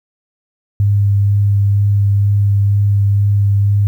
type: tone with vibrato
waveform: sine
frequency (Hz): 101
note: G#2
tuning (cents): -48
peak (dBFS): -9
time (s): 0.8-3.87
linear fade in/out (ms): 0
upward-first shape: sine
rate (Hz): 2.1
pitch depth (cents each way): 12
effects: 8-bit